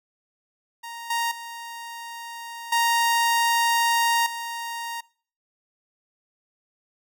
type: tone with level steps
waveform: sawtooth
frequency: 932.3 Hz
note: A#5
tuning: in tune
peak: -31 / -19 / -31 / -15 / -26 dBFS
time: 0.83-5.01 s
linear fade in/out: 10 ms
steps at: 1.1 / 1.31 / 2.72 / 4.26 s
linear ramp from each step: 5 ms
effects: noise-tail reverb RT60 0.5 s tail -24 dB re dry